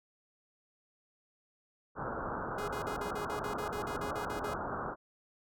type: low-pass noise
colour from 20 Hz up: white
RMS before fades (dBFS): -38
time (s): 1.95-4.96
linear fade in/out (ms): 50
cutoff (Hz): 1500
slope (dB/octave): 96
type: tone bursts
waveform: sawtooth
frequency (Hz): 415.3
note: G#4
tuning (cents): 0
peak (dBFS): -35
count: 14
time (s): 2.58-4.539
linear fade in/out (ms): 5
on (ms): 100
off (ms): 43
effects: none